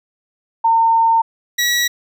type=tone pair in turn; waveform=sine / 20% pulse; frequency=910 / 1928.2 Hz; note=A#5 / B6; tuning=-42 / -42 cents; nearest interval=octave + minor second; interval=1300 cents; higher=second; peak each=-10 / -9 dBFS; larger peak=second; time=0.64-1.22 / 1.58-1.88 s; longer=first; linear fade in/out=10 ms; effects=none